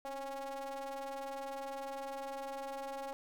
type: ring-modulated tone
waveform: square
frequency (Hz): 138.59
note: C#3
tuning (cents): 0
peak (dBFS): -38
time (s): 0.05-3.13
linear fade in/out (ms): 0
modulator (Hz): 683
effects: 12-bit